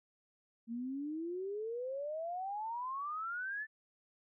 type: exponential sweep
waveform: sine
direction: up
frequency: 225.3 to 1781 Hz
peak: -37 dBFS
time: 0.67-3.67 s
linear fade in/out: 50 ms
effects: none